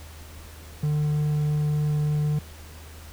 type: tone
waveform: triangle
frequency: 149.7 Hz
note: D3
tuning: 33 cents sharp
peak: -19 dBFS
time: 0.83-2.39 s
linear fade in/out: 5 ms
effects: added 78 Hz sine -42 dBFS peak until 3.12 s + pink hiss -47 dBFS RMS until 3.12 s